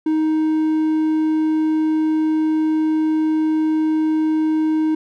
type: tone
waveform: triangle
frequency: 313 Hz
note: D#4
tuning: 10 cents sharp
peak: -13 dBFS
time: 0.06-4.95 s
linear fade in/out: 5 ms
effects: none

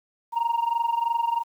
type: tone with amplitude modulation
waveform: sine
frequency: 932.3 Hz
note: A#5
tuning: in tune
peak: -16 dBFS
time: 0.32-1.44 s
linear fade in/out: 50 ms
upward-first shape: sine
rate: 23 Hz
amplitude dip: 85%
effects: tanh soft clip ceiling -18 dBFS + 9-bit

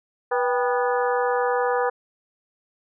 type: harmonic tone with a mistuned harmonic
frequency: 245.2 Hz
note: B3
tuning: 12 cents flat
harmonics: 2 / 3 / 4 / 5 / 6 / 7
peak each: -22 / -26 / -28 / -30 / -32 / -33 dBFS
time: 0.31-1.9 s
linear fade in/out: 10 ms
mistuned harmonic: 3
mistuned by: +110 cents
effects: none

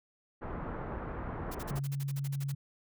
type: low-pass noise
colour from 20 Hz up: pink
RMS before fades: -39 dBFS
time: 0.41-1.8 s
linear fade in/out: 20 ms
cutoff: 1500 Hz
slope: 24 dB/octave
type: noise bursts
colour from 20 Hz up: white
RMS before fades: -46 dBFS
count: 13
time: 1.51-2.522 s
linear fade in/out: 10 ms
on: 40 ms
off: 41 ms
type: tone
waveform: sine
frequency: 139.1 Hz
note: C#3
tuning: 6 cents sharp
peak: -32 dBFS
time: 1.7-2.55 s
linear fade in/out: 10 ms
effects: none

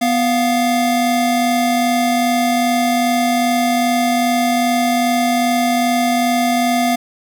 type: tone pair together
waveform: square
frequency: 247 / 698.5 Hz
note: B3 / F5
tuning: 0 / 0 cents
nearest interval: octave + tritone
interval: 1800 cents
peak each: -17 dBFS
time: 0.01-6.96 s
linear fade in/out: 10 ms
effects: none

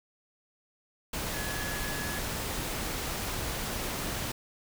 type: tone in noise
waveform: sine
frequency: 1693 Hz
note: G#6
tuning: 33 cents sharp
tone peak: -39 dBFS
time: 1.34-2.19 s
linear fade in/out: 5 ms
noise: pink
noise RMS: -34 dBFS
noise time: 1.13-4.32 s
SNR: -8 dB
effects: none

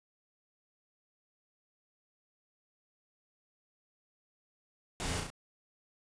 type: noise with echo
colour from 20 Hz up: pink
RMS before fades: -37 dBFS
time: 5-5.2 s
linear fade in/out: 0 ms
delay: 34 ms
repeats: 3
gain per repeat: -3 dB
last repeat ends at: 5.302 s
effects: resampled to 22050 Hz

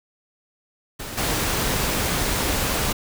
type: noise with level steps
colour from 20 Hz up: pink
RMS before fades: -33 / -23 dBFS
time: 0.99-2.93 s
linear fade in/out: 10 ms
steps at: 1.17 s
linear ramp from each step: 10 ms
effects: none

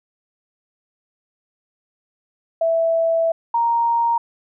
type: tone pair in turn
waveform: sine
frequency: 659.3 / 933 Hz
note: E5 / A#5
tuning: 0 / +1 cents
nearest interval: tritone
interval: 601 cents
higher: second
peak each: -15 dBFS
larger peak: neither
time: 2.61-3.32 / 3.54-4.18 s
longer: first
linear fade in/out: 5 ms
effects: none

